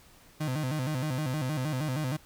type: tone with vibrato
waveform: 35% pulse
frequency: 140.6 Hz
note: C#3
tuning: 25 cents sharp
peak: -27 dBFS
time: 0.4-2.17 s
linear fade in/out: 10 ms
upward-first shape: square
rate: 6.4 Hz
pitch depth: 160 cents each way
effects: pink hiss -57 dBFS RMS until 2.25 s